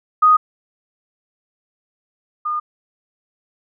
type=tone pair in turn; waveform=sine; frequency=1244.5 / 1217.5 Hz; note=D#6 / D#6; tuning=0 / -38 cents; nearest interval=unison; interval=38 cents; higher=first; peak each=-8 / -19 dBFS; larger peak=first; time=0.22-0.37 / 2.45-2.6 s; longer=neither; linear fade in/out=10 ms; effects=none